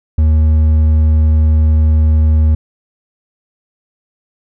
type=tone with hard clipping; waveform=triangle; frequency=77.78 Hz; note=D#2; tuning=in tune; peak=-8 dBFS; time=0.18-2.55 s; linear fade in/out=5 ms; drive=7 dB; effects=none